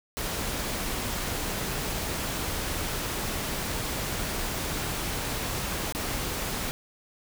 pink noise with dropouts, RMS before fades -31 dBFS, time 0.17-6.71 s, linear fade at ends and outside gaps 0 ms, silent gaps 5.924-5.949 s, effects none

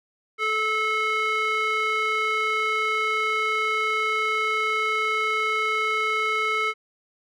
square tone with band-pass filter, 434.3 Hz, A4, 23 cents flat, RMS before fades -24 dBFS, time 0.38-6.74 s, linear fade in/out 50 ms, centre 1800 Hz, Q 5.9, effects none

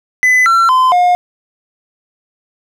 triangle tone with pitch steps, 2008 / 1354 / 1027 / 715 Hz, B6 / E6 / C6 / F5, +28 / +46 / -33 / +41 cents, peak -5 dBFS, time 0.23-1.15 s, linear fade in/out 0 ms, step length 230 ms, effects none

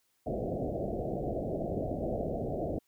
white low-pass noise, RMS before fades -34 dBFS, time 0.26-2.79 s, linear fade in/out 10 ms, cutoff 710 Hz, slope 96 dB/octave, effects white hiss -74 dBFS RMS until 2.87 s

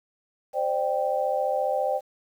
sine chord, C suspended second, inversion none, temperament equal with one note detuned, 523.3 / 597.9 / 784 Hz, C5 / D5 / G5, 0 / +31 / 0 cents, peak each -27 dBFS, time 0.53-2.01 s, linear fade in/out 50 ms, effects 9-bit

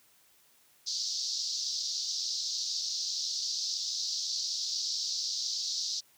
pink band-pass noise, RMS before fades -34 dBFS, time 0.86-6.01 s, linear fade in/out 20 ms, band 4200 to 5900 Hz, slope 48 dB/octave, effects white hiss -64 dBFS RMS until 6.17 s + high-pass 60 Hz 12 dB/octave

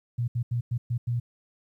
sine tone bursts at uneven times, 119.7 Hz, A#2, 46 cents sharp, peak -24 dBFS, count 6, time 0.18-0.28 / 0.35-0.43 / 0.51-0.61 / 0.71-0.78 / 0.9-0.98 / 1.07-1.2 s, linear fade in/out 10 ms, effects 11-bit

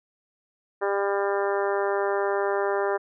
harmonic tone, 199.5 Hz, G3, 31 cents sharp, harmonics 2 / 3 / 4 / 5 / 6 / 7 / 8 / 9, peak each -25 / -29 / -31 / -33 / -35 / -36 / -37 / -38 dBFS, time 0.81-2.98 s, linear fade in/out 20 ms, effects none

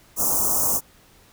white band-stop noise, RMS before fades -21 dBFS, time 0.16-0.81 s, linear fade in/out 50 ms, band 1200 to 5900 Hz, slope 48 dB/octave, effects pink hiss -54 dBFS RMS until 1.32 s

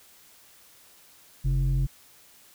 sine tone pair together, 44.48 / 133.3 Hz, F1 / C3, +32 / +33 cents, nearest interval octave + perfect fifth, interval 1901 cents, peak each -22 dBFS, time 1.44-1.87 s, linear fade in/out 20 ms, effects tanh soft clip ceiling -19 dBFS + white hiss -55 dBFS RMS until 2.54 s

